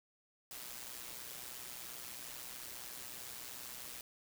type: noise with amplitude modulation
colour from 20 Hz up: white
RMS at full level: -45 dBFS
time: 0.51-4.01 s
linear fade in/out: 2 ms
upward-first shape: sine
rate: 123 Hz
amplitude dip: 60%
effects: none